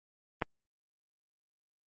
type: clicks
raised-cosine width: 0.5 ms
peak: -27 / -13 dBFS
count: 2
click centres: 0.416 / 0.422 s
effects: Opus 24 kbps